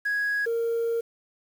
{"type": "tone pair in turn", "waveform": "sine", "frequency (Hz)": [1661.2, 462.5], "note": ["G#6", "A#4"], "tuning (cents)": [0, -14], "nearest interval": "octave + minor seventh", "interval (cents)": 2214, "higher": "first", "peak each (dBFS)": -22, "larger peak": "neither", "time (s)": [[0.05, 0.46], [0.46, 1.01]], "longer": "second", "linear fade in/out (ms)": 10, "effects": ["tanh soft clip ceiling -20 dBFS", "8-bit"]}